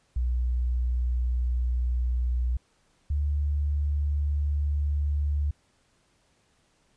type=tone pair in turn; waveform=sine; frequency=61.2 / 72.78 Hz; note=B1 / D2; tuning=-15 / -15 cents; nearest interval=minor third; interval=300 cents; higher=second; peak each=-23 dBFS; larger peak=neither; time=0.16-2.57 / 3.1-5.51 s; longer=neither; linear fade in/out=5 ms; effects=pink hiss -67 dBFS RMS until 6.96 s + resampled to 22050 Hz